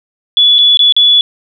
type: tone with dropouts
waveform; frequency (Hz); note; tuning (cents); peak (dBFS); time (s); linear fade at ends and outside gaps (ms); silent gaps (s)
sine; 3424; A7; -48; -4; 0.37-1.21; 1; 0.584-0.588 / 0.772-0.792 / 0.924-0.965
effects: none